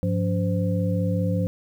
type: tone cluster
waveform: sine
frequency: 101.5 / 176.4 / 281.6 / 516 Hz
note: G#2 / F3 / C#4 / C5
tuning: -39 / +18 / +27 / -24 cents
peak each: -24 / -24 / -33 / -29 dBFS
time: 0.03-1.47 s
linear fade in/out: 0 ms
effects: 9-bit